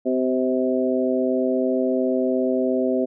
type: harmonic tone with a mistuned harmonic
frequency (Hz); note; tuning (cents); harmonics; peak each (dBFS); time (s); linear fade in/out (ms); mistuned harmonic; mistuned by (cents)
128.5; C3; -31; 2 / 3 / 4 / 5; -22 / -24 / -25 / -26; 0.05-3.06; 20; 4; +19
effects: none